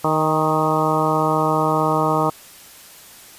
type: harmonic tone with a mistuned harmonic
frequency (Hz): 155.8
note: D#3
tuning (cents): +3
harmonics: 1 / 2 / 3 / 4 / 5 / 6 / 7 / 8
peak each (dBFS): -24 / -24 / -24 / -24 / -24 / -24 / -24 / -24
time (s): 0.04-2.3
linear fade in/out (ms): 5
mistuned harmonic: 5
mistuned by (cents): +30
effects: white hiss -43 dBFS RMS until 3.38 s + resampled to 32000 Hz